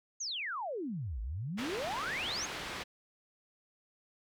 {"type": "exponential two-way sweep", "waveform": "sine", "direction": "down then up", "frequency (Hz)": [6800, 51.2, 6800], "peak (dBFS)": -35, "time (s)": [0.2, 2.46], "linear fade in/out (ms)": 10, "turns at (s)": 1.21}
{"type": "low-pass noise", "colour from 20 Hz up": "white", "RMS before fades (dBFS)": -41, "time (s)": [1.57, 2.84], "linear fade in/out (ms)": 20, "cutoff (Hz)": 2900, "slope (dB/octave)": 12}
{"effects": []}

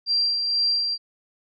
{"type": "tone with tremolo", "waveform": "sine", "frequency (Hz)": 4731, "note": "D8", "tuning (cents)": 12, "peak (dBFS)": -18, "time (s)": [0.06, 0.98], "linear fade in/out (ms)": 50, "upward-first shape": "sine", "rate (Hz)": 2.1, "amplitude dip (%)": 40, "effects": []}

